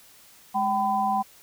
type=tone cluster; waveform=sine; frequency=208.1 / 772 / 1006 Hz; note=G#3 / G5 / B5; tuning=+4 / -27 / +32 cents; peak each=-31 / -23 / -27 dBFS; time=0.54-1.23 s; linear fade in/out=20 ms; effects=white hiss -53 dBFS RMS until 1.42 s